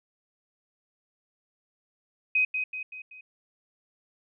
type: tone with echo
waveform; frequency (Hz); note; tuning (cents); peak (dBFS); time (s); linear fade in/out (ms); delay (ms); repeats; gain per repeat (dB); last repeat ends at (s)
sine; 2516; D#7; +19; -20; 2.35-2.45; 5; 190; 4; -6; 3.21
effects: none